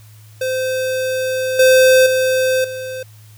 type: tone with level steps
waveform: square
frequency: 517 Hz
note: C5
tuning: 21 cents flat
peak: -18 / -8 / -14 / -25 dBFS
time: 0.41-3.03 s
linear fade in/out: 5 ms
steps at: 1.59 / 2.06 / 2.64 s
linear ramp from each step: 5 ms
effects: added 107 Hz sine -40 dBFS peak until 3.37 s + white hiss -50 dBFS RMS until 3.37 s